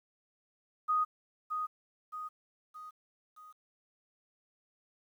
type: tone with echo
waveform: sine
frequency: 1244.5 Hz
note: D#6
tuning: in tune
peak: -26 dBFS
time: 0.88-1.05 s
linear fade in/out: 20 ms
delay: 620 ms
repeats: 4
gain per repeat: -6 dB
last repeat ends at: 3.53 s
effects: 11-bit